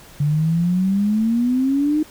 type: exponential sweep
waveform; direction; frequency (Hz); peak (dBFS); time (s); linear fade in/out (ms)
sine; up; 143.6 to 311.1; -15; 0.2-2.03; 5
effects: pink hiss -44 dBFS RMS until 2.1 s